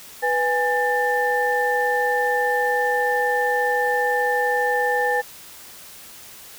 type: tone cluster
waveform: sine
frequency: 493.4 / 825 / 1780 Hz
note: B4 / G#5 / A6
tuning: -2 / -12 / +20 cents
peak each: -22 dBFS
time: 0.22-5.22 s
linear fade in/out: 20 ms
effects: tanh soft clip ceiling -8 dBFS + white hiss -42 dBFS RMS until 6.58 s